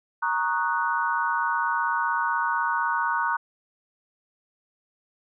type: chord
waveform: sine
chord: D# minor seventh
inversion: second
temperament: equal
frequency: 932.3 / 1108.7 / 1244.5 / 1480 Hz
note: A#5 / C#6 / D#6 / F#6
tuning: 0 / 0 / 0 / 0 cents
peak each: -26 / -29 / -31 / -27 dBFS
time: 0.22-3.37 s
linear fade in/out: 10 ms
effects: none